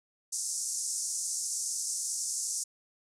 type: band-pass noise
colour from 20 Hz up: pink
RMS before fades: -34 dBFS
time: 0.32-2.64 s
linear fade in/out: 10 ms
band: 5600 to 9800 Hz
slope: 48 dB/octave
effects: none